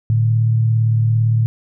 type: tone pair together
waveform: sine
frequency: 112.37 / 150 Hz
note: A2 / D3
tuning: +37 / +37 cents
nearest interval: perfect fourth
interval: 500 cents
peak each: -12 / -24 dBFS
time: 0.1-1.46 s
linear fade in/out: 0 ms
effects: none